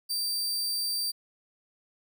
sawtooth tone, 4673 Hz, D8, 9 cents flat, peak -25 dBFS, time 0.09-1.12 s, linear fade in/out 20 ms, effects none

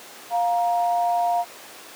sine tone pair together, 702.4 / 940 Hz, F5 / A#5, +10 / +14 cents, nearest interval perfect fourth, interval 504 cents, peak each -19 / -26 dBFS, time 0.3-1.45 s, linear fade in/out 50 ms, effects pink hiss -41 dBFS RMS until 1.95 s + high-pass 400 Hz 12 dB/octave

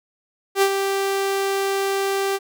sawtooth tone with ADSR envelope, 392 Hz, G4, in tune, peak -9 dBFS, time 0.55-2.39 s, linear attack 69 ms, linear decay 68 ms, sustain -7 dB, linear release 38 ms, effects none

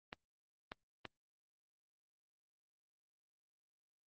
clicks, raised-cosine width 0.3 ms, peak -27 dBFS, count 3, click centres 0.129 / 0.719 / 1.053 s, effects Opus 24 kbps

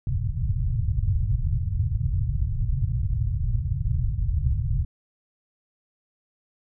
white low-pass noise, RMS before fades -24 dBFS, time 0.07-4.85 s, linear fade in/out 2 ms, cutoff 130 Hz, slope 48 dB/octave, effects none

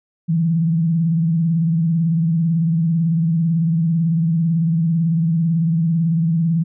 sine tone with vibrato, 164.81 Hz, E3, in tune, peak -14 dBFS, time 0.28-6.64 s, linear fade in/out 20 ms, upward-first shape sine, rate 18 Hz, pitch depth 80 cents each way, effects none

